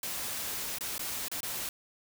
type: noise with dropouts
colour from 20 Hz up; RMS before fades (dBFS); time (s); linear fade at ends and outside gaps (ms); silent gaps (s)
white; -36; 0.03-1.69; 2; 0.785-0.808 / 0.981-0.993 / 1.283-1.315 / 1.406-1.43
effects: none